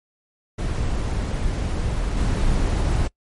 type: noise with level steps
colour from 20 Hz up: brown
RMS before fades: -23 / -20 dBFS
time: 0.58-3.08 s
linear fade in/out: 10 ms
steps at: 2.17 s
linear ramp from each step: 2 ms
effects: noise-tail reverb RT60 0.1 s tail -24 dB re dry + MP3 48 kbps